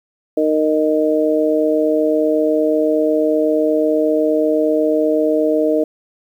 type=harmonic tone; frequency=154.7 Hz; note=D#3; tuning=10 cents flat; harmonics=2 / 3 / 4; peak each=-17 / -17 / -17 dBFS; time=0.37-5.84 s; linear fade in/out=5 ms; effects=8-bit